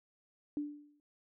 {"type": "tone with exponential decay", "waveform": "sine", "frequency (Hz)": 293.6, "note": "D4", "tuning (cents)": 0, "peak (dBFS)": -31, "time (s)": [0.57, 1], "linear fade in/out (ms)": 1, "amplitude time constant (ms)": 93, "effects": []}